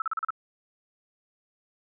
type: tone bursts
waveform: sine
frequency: 1313 Hz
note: E6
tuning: 7 cents flat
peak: -25 dBFS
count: 6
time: 0-0.305 s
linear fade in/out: 2 ms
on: 20 ms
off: 37 ms
effects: none